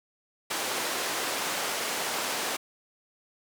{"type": "band-pass noise", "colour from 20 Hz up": "pink", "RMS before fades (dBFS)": -31, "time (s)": [0.5, 2.57], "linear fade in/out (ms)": 10, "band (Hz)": [440, 12000], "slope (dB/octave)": 12, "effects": []}